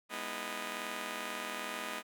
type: chord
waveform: 5% pulse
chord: E major seventh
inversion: first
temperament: just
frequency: 206 / 247.2 / 309 / 329.6 Hz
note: G#3 / B3 / D#4 / E4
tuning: -14 / +2 / -12 / 0 cents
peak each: -33 / -32 / -35 / -36 dBFS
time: 0.09-2.03 s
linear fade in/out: 50 ms
effects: none